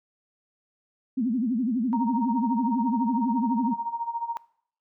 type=tone with vibrato; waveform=sine; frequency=238.9 Hz; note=A#3; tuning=43 cents sharp; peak=-22 dBFS; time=1.17-3.74 s; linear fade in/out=10 ms; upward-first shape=sine; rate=12 Hz; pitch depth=200 cents each way
type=tone with tremolo; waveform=sine; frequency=932.3 Hz; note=A#5; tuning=in tune; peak=-24 dBFS; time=1.93-4.37 s; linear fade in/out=0 ms; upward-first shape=sine; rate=14 Hz; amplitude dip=80%
effects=noise-tail reverb RT60 0.6 s tail -21 dB re dry